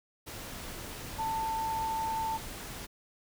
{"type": "tone in noise", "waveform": "sine", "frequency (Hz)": 890, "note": "A5", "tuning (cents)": 20, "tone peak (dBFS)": -30, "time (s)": [1.18, 2.38], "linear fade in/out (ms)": 20, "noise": "pink", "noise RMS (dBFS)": -42, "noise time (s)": [0.26, 2.87], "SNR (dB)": 9, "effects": []}